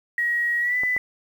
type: tone with pitch glide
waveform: sine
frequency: 1900 to 1995.6 Hz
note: A#6 to B6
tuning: +33 to +17 cents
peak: -20 dBFS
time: 0.18-0.98 s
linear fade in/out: 2 ms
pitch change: +84 cents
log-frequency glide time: 0.6-0.77 s
type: clicks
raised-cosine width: 1 ms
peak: -21 dBFS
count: 2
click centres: 0.835 / 0.965 s
effects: 8-bit